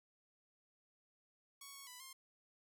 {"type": "tone with pitch steps", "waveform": "5% pulse", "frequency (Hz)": [1113, 1106, 993, 1060], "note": ["C#6", "C#6", "B5", "C6"], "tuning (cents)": [7, -4, 9, 22], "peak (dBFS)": -40, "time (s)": [1.61, 2.13], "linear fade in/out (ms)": 5, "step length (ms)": 130, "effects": []}